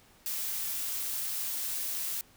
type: noise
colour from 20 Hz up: blue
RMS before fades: -34 dBFS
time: 0.26-2.21 s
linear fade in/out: 0 ms
effects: pink hiss -60 dBFS RMS until 2.36 s